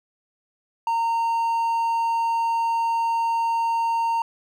triangle tone, 920 Hz, A#5, 23 cents flat, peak -18 dBFS, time 0.87-4.22 s, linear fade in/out 2 ms, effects none

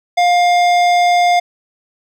sine tone with hard clipping, 706 Hz, F5, 19 cents sharp, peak -11 dBFS, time 0.17-1.4 s, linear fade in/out 10 ms, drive 14 dB, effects none

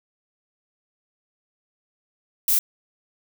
violet noise, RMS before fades -19 dBFS, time 2.48-2.59 s, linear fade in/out 2 ms, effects none

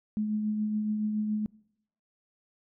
sine tone with tremolo, 212.8 Hz, G#3, 42 cents sharp, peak -25 dBFS, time 0.17-1.46 s, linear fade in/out 0 ms, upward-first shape triangle, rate 7.1 Hz, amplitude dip 35%, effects noise-tail reverb RT60 0.8 s tail -25 dB re dry

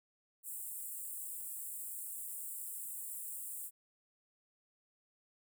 pink high-pass noise, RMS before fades -44 dBFS, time 0.43-3.71 s, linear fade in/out 50 ms, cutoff 7700 Hz, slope 96 dB/octave, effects none

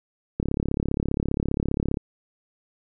click train, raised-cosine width 3 ms, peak -11 dBFS, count 56, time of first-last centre 0.4-1.971 s, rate 35 Hz, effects none

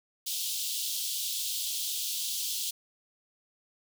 pink high-pass noise, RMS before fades -33 dBFS, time 0.26-2.71 s, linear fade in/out 10 ms, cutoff 3100 Hz, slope 48 dB/octave, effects none

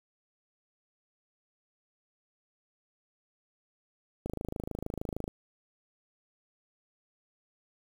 click train, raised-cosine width 2 ms, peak -21 dBFS, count 28, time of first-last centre 4.26-5.279 s, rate 26.5 Hz, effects 8-bit

